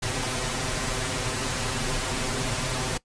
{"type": "noise with comb filter", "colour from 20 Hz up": "pink", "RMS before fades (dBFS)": -28, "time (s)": [0.02, 2.98], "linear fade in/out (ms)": 10, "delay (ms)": 7.8, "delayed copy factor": 0.95, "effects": ["noise-tail reverb RT60 0.1 s tail -20 dB re dry", "resampled to 22050 Hz"]}